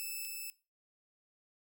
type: tone pair in turn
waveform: 5% pulse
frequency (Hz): 2627 / 2627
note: E7 / E7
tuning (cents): -7 / -7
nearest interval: unison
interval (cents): 0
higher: neither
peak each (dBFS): -29 / -31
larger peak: first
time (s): 0-0.25 / 0.25-0.5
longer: neither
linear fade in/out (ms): 0
effects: noise-tail reverb RT60 0.3 s tail -20 dB re dry